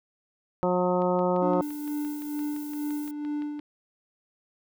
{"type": "harmonic tone", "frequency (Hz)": 180, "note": "F#3", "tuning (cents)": -47, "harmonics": [1, 2, 3, 4, 5, 6, 7], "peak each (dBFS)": [-28, -28, -26, -33, -30, -39, -35], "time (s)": [0.63, 1.61], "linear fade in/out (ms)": 0}
{"type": "click train", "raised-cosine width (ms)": 0.3, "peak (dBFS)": -32, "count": 16, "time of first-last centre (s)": [1.02, 3.593], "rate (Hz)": 5.83}
{"type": "tone with tremolo", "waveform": "triangle", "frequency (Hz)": 295.7, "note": "D4", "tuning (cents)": 12, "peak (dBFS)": -25, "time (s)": [1.42, 3.6], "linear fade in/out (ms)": 2, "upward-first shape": "sine", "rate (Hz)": 2.2, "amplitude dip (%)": 50}
{"type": "noise", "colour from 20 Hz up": "violet", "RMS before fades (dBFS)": -45, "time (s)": [1.62, 3.11], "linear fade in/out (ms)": 2}
{"effects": []}